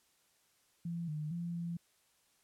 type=tone with pitch steps; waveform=sine; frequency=169.5 / 152.1 / 171.4 / 170.3 Hz; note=E3 / D#3 / F3 / F3; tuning=+49 / -39 / -32 / -43 cents; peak=-36 dBFS; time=0.85-1.77 s; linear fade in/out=5 ms; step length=230 ms; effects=white hiss -72 dBFS RMS until 2.43 s + low-pass 12000 Hz 12 dB/octave